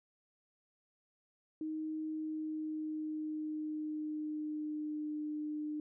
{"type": "tone with pitch glide", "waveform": "sine", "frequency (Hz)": [312.4, 301.9], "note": ["D#4", "D4"], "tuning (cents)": [7, 48], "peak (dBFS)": -36, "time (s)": [1.61, 5.8], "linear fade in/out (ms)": 2, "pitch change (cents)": -59, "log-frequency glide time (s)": [2.08, 5.19], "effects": []}